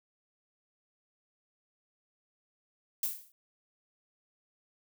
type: noise with exponential decay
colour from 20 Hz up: violet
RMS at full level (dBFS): -28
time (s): 3.03-3.32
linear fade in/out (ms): 2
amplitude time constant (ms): 63
effects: none